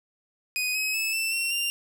sawtooth tone with pitch steps, 2495 / 2550 / 2607 / 2665 / 2724 / 2784 Hz, D#7 / D#7 / E7 / E7 / F7 / F7, +4 / +42 / -20 / +18 / -44 / -6 cents, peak -22 dBFS, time 0.56-1.7 s, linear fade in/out 0 ms, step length 190 ms, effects none

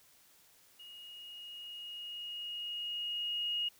sine tone with level ramp, 2872 Hz, F7, 48 cents sharp, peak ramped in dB -49 to -31 dBFS, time 0.79-3.69 s, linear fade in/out 10 ms, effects white hiss -64 dBFS RMS until 3.79 s

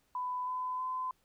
sine tone with pitch steps, 999 / 1010 / 1021.2 Hz, B5 / B5 / C6, +20 / +39 / -42 cents, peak -33 dBFS, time 0.15-1.11 s, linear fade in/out 2 ms, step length 320 ms, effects pink hiss -73 dBFS RMS until 1.24 s

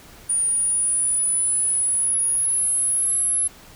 sine exponential sweep, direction up, 9490 to 11000 Hz, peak -18 dBFS, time 0.29-3.48 s, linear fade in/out 10 ms, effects pink hiss -46 dBFS RMS until 3.75 s

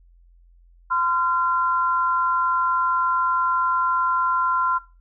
sine tone pair together, 1027 / 1375.5 Hz, C6 / F6, -33 / -27 cents, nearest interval perfect fourth, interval 506 cents, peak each -21 dBFS, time 0.9-4.79 s, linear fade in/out 20 ms, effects noise-tail reverb RT60 0.3 s tail -18 dB re dry + added 43 Hz sine -50 dBFS peak until 5 s

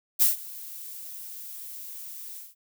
violet noise with ADSR envelope, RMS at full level -18 dBFS, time 0.19-2.55 s, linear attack 30 ms, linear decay 140 ms, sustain -22 dB, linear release 180 ms, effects none

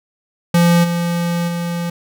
square tone with level steps, 171.8 Hz, F3, 28 cents flat, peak -10 / -17 / -20 dBFS, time 0.54-1.9 s, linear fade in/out 5 ms, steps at 0.83 / 1.47 s, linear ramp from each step 20 ms, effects none

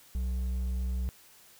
triangle tone with hard clipping, 62.5 Hz, B1, 21 cents sharp, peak -30 dBFS, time 0.15-1.09 s, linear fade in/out 0 ms, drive 8 dB, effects white hiss -57 dBFS RMS until 1.59 s

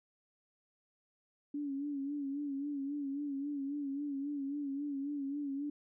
sine tone with vibrato, 282.7 Hz, C#4, 34 cents sharp, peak -35 dBFS, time 1.54-5.7 s, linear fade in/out 5 ms, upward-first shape sine, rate 3.7 Hz, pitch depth 64 cents each way, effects none

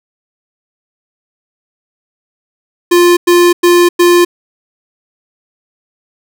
square tone bursts, 350.1 Hz, F4, 4 cents sharp, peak -5 dBFS, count 4, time 2.91-4.25 s, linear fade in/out 10 ms, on 260 ms, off 100 ms, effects none

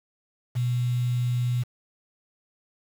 sine tone with quantisation, 122.8 Hz, B2, 9 cents flat, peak -22 dBFS, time 0.55-1.64 s, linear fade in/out 20 ms, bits 7, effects none

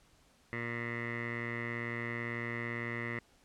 15% pulse tone with low-pass filter, 117.9 Hz, A#2, 20 cents sharp, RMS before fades -38 dBFS, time 0.53-3.19 s, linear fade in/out 0 ms, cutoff 2000 Hz, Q 8.6, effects pink hiss -66 dBFS RMS until 3.44 s + low-pass 10000 Hz 12 dB/octave

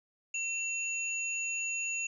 sine tone pair together, 2702 / 6815 Hz, E7 / G#8, +42 / +44 cents, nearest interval octave + major third, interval 1602 cents, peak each -33 / -37 dBFS, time 0.34-2.07 s, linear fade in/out 5 ms, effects none

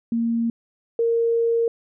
sine tone pair in turn, 231.4 / 462.8 Hz, A#3 / A#4, -13 / -13 cents, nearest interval octave, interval 1200 cents, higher second, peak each -19 / -17 dBFS, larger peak second, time 0.12-0.5 / 0.99-1.68 s, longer second, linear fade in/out 2 ms, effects none

